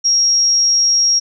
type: tone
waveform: sine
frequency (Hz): 5600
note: F8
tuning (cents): +4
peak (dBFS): -10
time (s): 0.04-1.2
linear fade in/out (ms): 20
effects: none